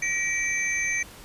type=tone cluster; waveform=sine; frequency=1912 / 2321 / 6220 Hz; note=A#6 / D7 / G8; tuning=+43 / -21 / -14 cents; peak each=-29 / -26 / -31 dBFS; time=0.02-1.03 s; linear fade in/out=5 ms; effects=pink hiss -46 dBFS RMS until 1.24 s + resampled to 32000 Hz